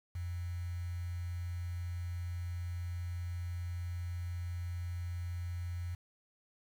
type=tone with quantisation; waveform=sine; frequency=87.4 Hz; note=F2; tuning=2 cents sharp; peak=-36 dBFS; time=0.15-5.95 s; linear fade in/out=5 ms; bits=9; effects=none